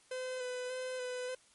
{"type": "tone with vibrato", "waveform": "45% pulse", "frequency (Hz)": 506, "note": "B4", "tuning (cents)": 42, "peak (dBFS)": -37, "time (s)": [0.11, 1.35], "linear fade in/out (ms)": 5, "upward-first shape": "square", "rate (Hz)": 1.7, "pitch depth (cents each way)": 19, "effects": ["white hiss -65 dBFS RMS until 1.54 s", "MP3 48 kbps"]}